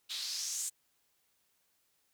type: noise with band-pass filter sweep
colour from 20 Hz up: white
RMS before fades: -38 dBFS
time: 0.09-0.7 s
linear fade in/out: 20 ms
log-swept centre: 3600 to 8000 Hz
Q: 3.4
effects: white hiss -75 dBFS RMS until 2.13 s